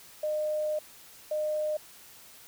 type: tone pair in turn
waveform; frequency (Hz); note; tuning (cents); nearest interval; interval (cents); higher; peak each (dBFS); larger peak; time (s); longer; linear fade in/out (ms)
sine; 610 / 610; D#5 / D#5; -34 / -34; unison; 0; neither; -27; neither; 0.23-0.79 / 1.31-1.77; first; 5
effects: white hiss -52 dBFS RMS until 2.47 s